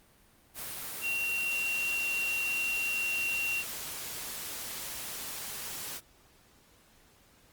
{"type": "tone in noise", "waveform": "sine", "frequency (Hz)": 2747, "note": "F7", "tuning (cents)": -29, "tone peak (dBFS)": -29, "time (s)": [1.01, 3.64], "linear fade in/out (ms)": 50, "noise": "white", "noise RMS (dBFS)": -39, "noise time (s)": [0.54, 6.01], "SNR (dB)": 7, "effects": ["pink hiss -62 dBFS RMS until 7.52 s", "Opus 32 kbps"]}